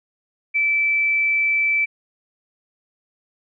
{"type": "tone", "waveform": "sine", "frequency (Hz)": 2320, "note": "D7", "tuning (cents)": -22, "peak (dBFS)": -16, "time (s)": [0.54, 1.86], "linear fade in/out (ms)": 20, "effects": []}